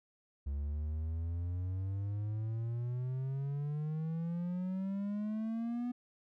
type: exponential sweep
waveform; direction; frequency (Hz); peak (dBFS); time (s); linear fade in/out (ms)
triangle; up; 69.3 to 246.9; -32; 0.46-5.92; 10
effects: none